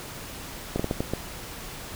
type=slowing click train; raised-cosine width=2 ms; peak=-12 dBFS; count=6; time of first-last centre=0.76-1.136 s; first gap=35 ms; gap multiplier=1.39; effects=pink hiss -39 dBFS RMS until 1.95 s